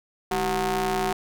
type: ring-modulated tone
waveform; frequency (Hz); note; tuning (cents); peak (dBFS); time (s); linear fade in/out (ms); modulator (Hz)
sawtooth; 176; F3; +14; -16; 0.31-1.13; 5; 559
effects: none